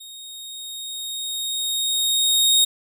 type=tone with level ramp; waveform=sawtooth; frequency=3729 Hz; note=A#7; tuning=in tune; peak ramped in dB=-35 to -10 dBFS; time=0-2.65 s; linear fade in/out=10 ms; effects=none